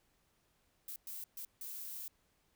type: noise bursts at uneven times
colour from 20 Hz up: violet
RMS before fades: -45 dBFS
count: 4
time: 0.88-0.96 / 1.07-1.24 / 1.37-1.45 / 1.61-2.08 s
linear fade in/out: 2 ms
effects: pink hiss -75 dBFS RMS until 2.55 s